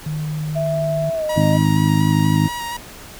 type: tone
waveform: sine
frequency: 153.3 Hz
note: D#3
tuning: 25 cents flat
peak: -21 dBFS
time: 0.06-1.1 s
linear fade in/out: 5 ms
type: tone with pitch glide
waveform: sine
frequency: 659.3 to 615.1 Hz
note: E5 to D#5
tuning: 0 to -20 cents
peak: -19 dBFS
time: 0.55-1.58 s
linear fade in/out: 20 ms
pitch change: -120 cents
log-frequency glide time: 1.14-1.25 s
type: tone with vibrato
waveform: sawtooth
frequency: 950 Hz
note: A#5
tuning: 33 cents sharp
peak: -21 dBFS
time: 1.29-2.77 s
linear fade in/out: 5 ms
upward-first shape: square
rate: 4.2 Hz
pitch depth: 18 cents each way
type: harmonic tone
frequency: 51.91 Hz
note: G#1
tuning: in tune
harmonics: 2 / 3 / 4 / 5 / 6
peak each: -20 / -16 / -22 / -21 / -23 dBFS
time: 1.36-2.48 s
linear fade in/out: 10 ms
effects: pink hiss -38 dBFS RMS until 3.19 s